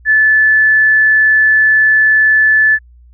sine tone, 1739 Hz, A6, 21 cents flat, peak -6 dBFS, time 0.05-2.79 s, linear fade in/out 50 ms, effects added 60 Hz sine -39 dBFS peak until 3.13 s

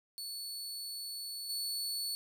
sawtooth tone with level steps, 4435 Hz, C#8, in tune, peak -37 / -32 dBFS, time 0.18-2.15 s, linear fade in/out 0 ms, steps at 1.49 s, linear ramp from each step 10 ms, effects none

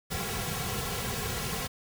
pink noise with comb filter, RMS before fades -33 dBFS, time 0.1-1.68 s, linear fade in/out 20 ms, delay 3.3 ms, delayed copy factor -1, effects none

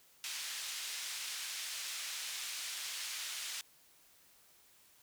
pink band-pass noise, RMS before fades -42 dBFS, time 0.24-3.61 s, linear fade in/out 0 ms, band 2600 to 9100 Hz, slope 12 dB/octave, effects white hiss -65 dBFS RMS until 5.02 s

